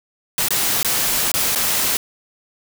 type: noise with dropouts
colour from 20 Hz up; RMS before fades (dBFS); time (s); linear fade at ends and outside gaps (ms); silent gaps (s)
white; -19; 0.38-1.97; 1; 0.485-0.506 / 0.83-0.847 / 1.317-1.34 / 1.55-1.558
effects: none